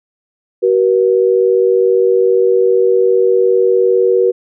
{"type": "tone pair together", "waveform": "sine", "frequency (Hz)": [378.9, 478.7], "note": ["F#4", "A#4"], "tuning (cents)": [41, 46], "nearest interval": "major third", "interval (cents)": 405, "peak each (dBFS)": -11, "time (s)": [0.62, 4.32], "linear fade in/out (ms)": 20, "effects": []}